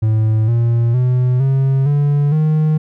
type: tone with pitch steps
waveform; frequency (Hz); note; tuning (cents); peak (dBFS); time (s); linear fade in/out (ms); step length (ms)
triangle; 109.5 / 117.36 / 125.78 / 134.81 / 144.49 / 154.86; A2 / A#2 / B2 / C#3 / D3 / D#3; -8 / +12 / +32 / -48 / -28 / -8; -9; 0.02-2.78; 10; 460
effects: none